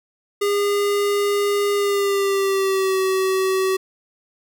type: tone with pitch glide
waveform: square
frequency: 406.8 to 379.6 Hz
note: G#4 to F#4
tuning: -36 to +44 cents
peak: -18 dBFS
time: 0.41-3.77 s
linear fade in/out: 10 ms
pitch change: -120 cents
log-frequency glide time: 1.73-2.99 s
effects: none